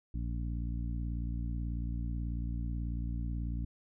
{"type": "harmonic tone", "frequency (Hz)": 58.27, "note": "A#1", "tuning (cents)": 0, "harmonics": [1, 2, 3, 4, 5], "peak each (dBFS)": [-34, -40, -44, -46, -48], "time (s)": [0.14, 3.65], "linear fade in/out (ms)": 5, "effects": []}